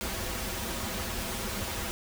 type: noise with comb filter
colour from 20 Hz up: pink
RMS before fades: -34 dBFS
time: 0.01-1.91 s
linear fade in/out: 0 ms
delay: 6.8 ms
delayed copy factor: -0.75
effects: none